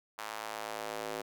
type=tone with high-pass filter sweep; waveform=square; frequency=54.1 Hz; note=A1; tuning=29 cents flat; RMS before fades=-40 dBFS; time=0.18-1.22 s; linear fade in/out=10 ms; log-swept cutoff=980 to 440 Hz; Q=1.4; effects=none